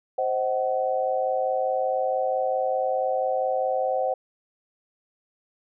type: chord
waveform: sine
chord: C diminished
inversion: none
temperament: just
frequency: 523.3 / 627.9 / 753.5 Hz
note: C5 / Eb5 / Gb5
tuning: 0 / +16 / +31 cents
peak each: -25 / -29 / -26 dBFS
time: 0.18-4.14 s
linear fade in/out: 5 ms
effects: none